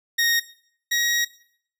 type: tone pair in turn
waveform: 20% pulse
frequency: 1864.7 / 1895.1 Hz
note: A#6 / A#6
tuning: 0 / +28 cents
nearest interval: unison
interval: 28 cents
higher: second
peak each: -13 / -15 dBFS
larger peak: first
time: 0.18-0.4 / 0.91-1.25 s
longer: second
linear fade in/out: 10 ms
effects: noise-tail reverb RT60 0.6 s tail -17 dB re dry